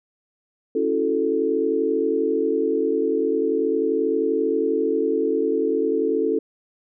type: chord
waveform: sine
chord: F# minor seventh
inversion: second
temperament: equal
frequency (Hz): 277.2 / 329.6 / 370 / 440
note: C#4 / E4 / F#4 / A4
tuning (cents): 0 / 0 / 0 / 0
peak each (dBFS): -26 / -25 / -27 / -21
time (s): 0.75-6.39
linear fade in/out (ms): 5
effects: none